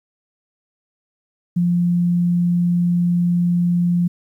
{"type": "tone", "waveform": "sine", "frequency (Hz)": 174.61, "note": "F3", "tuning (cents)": 0, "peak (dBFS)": -14, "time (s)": [1.56, 4.08], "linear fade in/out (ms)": 10, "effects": ["9-bit"]}